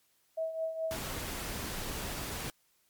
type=tone with tremolo; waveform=sine; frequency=646 Hz; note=E5; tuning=35 cents flat; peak=-29 dBFS; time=0.37-0.97 s; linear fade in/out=10 ms; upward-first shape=triangle; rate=4.7 Hz; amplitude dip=70%
type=noise; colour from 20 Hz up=pink; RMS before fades=-38 dBFS; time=0.91-2.5 s; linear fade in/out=0 ms
effects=white hiss -71 dBFS RMS until 2.89 s + MP3 96 kbps